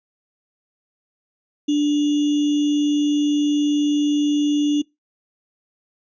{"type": "tone with sample-and-hold", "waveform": "sine", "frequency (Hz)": 293.7, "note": "D4", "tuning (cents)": 0, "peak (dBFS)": -15, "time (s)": [1.68, 4.82], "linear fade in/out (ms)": 10, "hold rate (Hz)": 3150, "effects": ["noise-tail reverb RT60 0.2 s tail -23 dB re dry", "resampled to 16000 Hz"]}